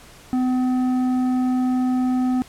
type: tone with tanh clipping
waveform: sine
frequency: 253.8 Hz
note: B3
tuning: 47 cents sharp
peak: -19 dBFS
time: 0.33-2.42 s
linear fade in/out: 0 ms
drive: 9 dB
effects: pink hiss -46 dBFS RMS until 2.48 s + low-pass 12000 Hz 12 dB/octave